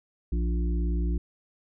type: harmonic tone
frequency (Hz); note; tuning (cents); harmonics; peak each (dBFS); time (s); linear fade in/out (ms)
58.27; A#1; 0; 1 / 3 / 5 / 6; -24 / -34 / -38 / -40; 0.32-1.18; 5
effects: none